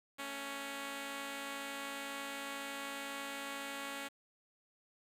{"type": "tone pair together", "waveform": "5% pulse", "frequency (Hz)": [223, 278], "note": ["A3", "C#4"], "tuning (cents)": [23, 5], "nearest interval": "major third", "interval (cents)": 382, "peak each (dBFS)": [-39, -30], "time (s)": [0.18, 4.09], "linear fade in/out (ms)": 20, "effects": ["resampled to 32000 Hz", "11-bit"]}